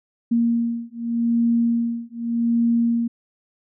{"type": "beating tone pair", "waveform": "sine", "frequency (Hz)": [233.2, 234.04], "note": ["A#3", "A#3"], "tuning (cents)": [1, 7], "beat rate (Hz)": 0.84, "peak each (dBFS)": -21, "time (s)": [0.31, 3.08], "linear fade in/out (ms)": 10, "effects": []}